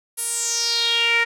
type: tone with band-pass filter sweep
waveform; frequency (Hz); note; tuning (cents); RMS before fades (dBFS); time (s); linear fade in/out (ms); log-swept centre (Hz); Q
sawtooth; 466.2; A#4; 0; -21; 0.17-1.25; 20; 11000 to 2000; 5.3
effects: none